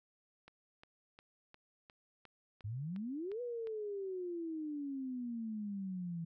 click train, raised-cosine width 0.3 ms, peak -39 dBFS, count 10, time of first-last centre 0.48-3.671 s, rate 2.82 Hz
sine exponential two-way sweep, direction up then down, 98 to 493.9 to 164.1 Hz, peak -38 dBFS, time 2.64-6.25 s, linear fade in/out 10 ms, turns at 3.41 s
effects none

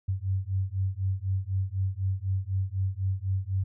sine beating tone pair, 93.7 / 97.7 Hz, F#2 / G2, +22 / -5 cents, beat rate 4 Hz, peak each -29 dBFS, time 0.08-3.64 s, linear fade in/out 10 ms, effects none

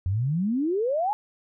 sine exponential sweep, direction up, 86.9 to 870 Hz, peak -22 dBFS, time 0.06-1.13 s, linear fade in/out 0 ms, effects none

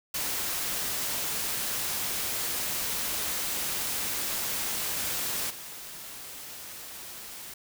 white noise with level steps, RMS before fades -31 / -42 dBFS, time 0.14-7.54 s, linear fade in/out 5 ms, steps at 5.49 s, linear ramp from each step 20 ms, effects none

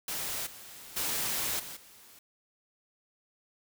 white noise with level steps, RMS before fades -35 / -48 / -32 / -43 / -55 dBFS, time 0.08-2.19 s, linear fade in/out 2 ms, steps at 0.46 / 0.96 / 1.59 / 1.76 s, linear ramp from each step 10 ms, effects none

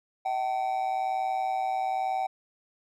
triangle tone with amplitude modulation, 763 Hz, G5, 47 cents flat, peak -21 dBFS, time 0.25-2.27 s, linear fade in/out 10 ms, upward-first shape sine, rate 121 Hz, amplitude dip 70%, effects none

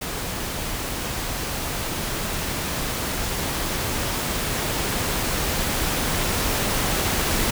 pink noise with level ramp, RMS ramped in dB -29 to -22 dBFS, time 0.01-7.51 s, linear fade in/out 10 ms, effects none

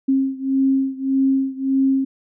sine beating tone pair, 267.7 / 269.4 Hz, C4 / C#4, +40 / -49 cents, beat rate 1.7 Hz, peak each -18 / -20 dBFS, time 0.08-2.05 s, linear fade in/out 10 ms, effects none

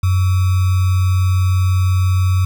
sine tone with sample-and-hold, 92.6 Hz, F#2, 2 cents sharp, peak -11 dBFS, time 0.03-2.45 s, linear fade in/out 5 ms, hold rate 1225 Hz, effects none

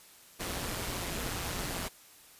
pink noise with amplitude modulation, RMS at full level -33 dBFS, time 0.39-1.89 s, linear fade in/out 20 ms, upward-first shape sine, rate 180 Hz, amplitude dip 65%, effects white hiss -56 dBFS RMS until 2.39 s + resampled to 32000 Hz

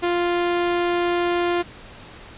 sawtooth tone, 349.2 Hz, F4, in tune, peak -15 dBFS, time 0.02-1.63 s, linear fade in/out 20 ms, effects pink hiss -42 dBFS RMS until 2.37 s + resampled to 8000 Hz

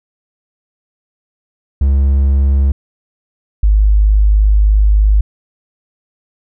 triangle / sine tone pair in turn, 68.6 / 51.59 Hz, C#2 / G#1, -17 / -11 cents, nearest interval perfect fourth, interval 494 cents, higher first, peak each -6 dBFS, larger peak neither, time 1.81-2.72 / 3.63-5.21 s, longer second, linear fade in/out 5 ms, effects none

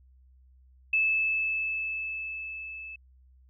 sine tone with level ramp, 2617 Hz, E7, 13 cents flat, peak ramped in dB -21 to -39 dBFS, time 0.93-2.96 s, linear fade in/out 5 ms, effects added 64 Hz sine -55 dBFS peak until 3.49 s

